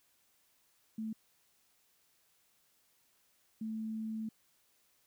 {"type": "tone bursts at uneven times", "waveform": "sine", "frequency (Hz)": 220, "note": "A3", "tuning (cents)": 0, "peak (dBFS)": -36, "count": 2, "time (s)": [[0.98, 1.13], [3.61, 4.29]], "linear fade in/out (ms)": 5, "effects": ["white hiss -72 dBFS RMS until 5.06 s"]}